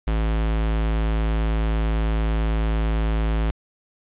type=tone; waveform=square; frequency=54.5 Hz; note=A1; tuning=16 cents flat; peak=-20 dBFS; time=0.07-3.51 s; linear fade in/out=5 ms; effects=resampled to 8000 Hz + 8-bit